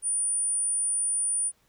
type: tone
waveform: sine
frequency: 9397 Hz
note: D9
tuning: in tune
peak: -24 dBFS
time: 0.02-1.52 s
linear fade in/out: 50 ms
effects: pink hiss -67 dBFS RMS until 1.68 s